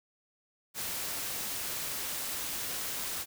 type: noise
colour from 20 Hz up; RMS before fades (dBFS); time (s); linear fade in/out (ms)
white; -36; 0.74-3.26; 50
effects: none